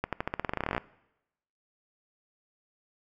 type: accelerating click train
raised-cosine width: 0.5 ms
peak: -14 dBFS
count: 19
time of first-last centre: 0.04-0.779 s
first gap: 87 ms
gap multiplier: 0.9
effects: noise-tail reverb RT60 0.9 s tail -21 dB re dry